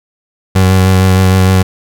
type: tone with vibrato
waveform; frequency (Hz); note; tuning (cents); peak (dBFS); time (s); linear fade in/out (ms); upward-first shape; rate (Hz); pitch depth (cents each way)
30% pulse; 93.9; F#2; +26; -3; 0.55-1.63; 10; sine; 6.5; 18
effects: none